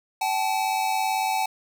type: tone pair together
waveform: square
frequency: 766 / 864 Hz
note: G5 / A5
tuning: -40 / -32 cents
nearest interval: major second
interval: 208 cents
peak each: -26 dBFS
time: 0.21-1.46 s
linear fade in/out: 5 ms
effects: none